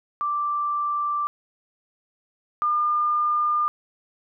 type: tone pair in turn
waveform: sine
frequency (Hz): 1174.7 / 1205.6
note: D6 / D6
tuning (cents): 0 / +45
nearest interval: unison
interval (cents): 45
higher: second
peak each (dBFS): -22 / -19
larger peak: second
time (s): 0.21-1.27 / 2.62-3.68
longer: neither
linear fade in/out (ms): 0
effects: none